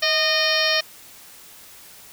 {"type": "harmonic tone with a mistuned harmonic", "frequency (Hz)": 614, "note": "D#5", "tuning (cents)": -23, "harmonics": [1, 2, 3, 4, 5, 6, 7, 8, 9], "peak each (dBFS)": [-25, -30, -24, -26, -26, -29, -26, -29, -25], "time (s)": [0.02, 0.81], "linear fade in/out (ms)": 10, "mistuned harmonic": 1, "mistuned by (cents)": 52, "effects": ["white hiss -45 dBFS RMS until 2.12 s"]}